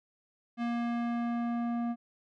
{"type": "tone with low-pass filter sweep", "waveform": "square", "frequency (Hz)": 236.3, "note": "A#3", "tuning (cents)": 24, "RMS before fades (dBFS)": -32, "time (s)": [0.57, 1.96], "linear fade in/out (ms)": 50, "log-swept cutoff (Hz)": [2700, 930], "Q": 0.78, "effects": []}